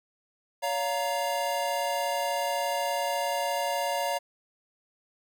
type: chord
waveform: square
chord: Bb minor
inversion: first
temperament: equal with one note detuned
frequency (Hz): 566.7 / 698.5 / 932.3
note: Db5 / F5 / Bb5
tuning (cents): +38 / 0 / 0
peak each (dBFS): -32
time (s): 0.62-4.19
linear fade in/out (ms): 20
effects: none